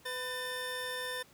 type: tone pair together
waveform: 25% pulse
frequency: 502.6 / 1791 Hz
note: B4 / A6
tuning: +30 / +30 cents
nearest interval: octave + minor seventh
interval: 2200 cents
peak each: -36 / -34 dBFS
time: 0.05-1.23 s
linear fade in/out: 10 ms
effects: pink hiss -61 dBFS RMS until 1.33 s + high-pass 60 Hz 12 dB/octave